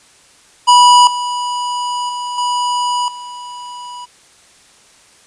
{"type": "tone with level steps", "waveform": "square", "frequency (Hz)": 979, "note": "B5", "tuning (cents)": -15, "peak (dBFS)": [-5, -18, -21, -15, -28], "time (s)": [0.67, 4.06], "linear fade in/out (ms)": 20, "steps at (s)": [1.07, 2.09, 2.38, 3.08], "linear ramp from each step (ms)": 2, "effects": ["white hiss -47 dBFS RMS until 5.26 s", "resampled to 22050 Hz"]}